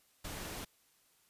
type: noise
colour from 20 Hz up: pink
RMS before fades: -43 dBFS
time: 0.24-0.65 s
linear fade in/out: 10 ms
effects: white hiss -70 dBFS RMS until 1.29 s + resampled to 32000 Hz